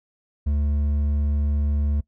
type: tone with hard clipping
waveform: triangle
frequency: 72.9 Hz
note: D2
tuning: 12 cents flat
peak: -21 dBFS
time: 0.46-2.01 s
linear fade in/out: 10 ms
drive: 9 dB
effects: noise-tail reverb RT60 0.1 s tail -21 dB re dry